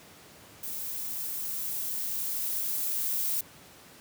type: noise with level ramp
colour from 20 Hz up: violet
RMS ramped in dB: -36 to -29 dBFS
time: 0.63-3.41 s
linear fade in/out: 5 ms
effects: pink hiss -52 dBFS RMS until 4 s + high-pass 100 Hz 12 dB/octave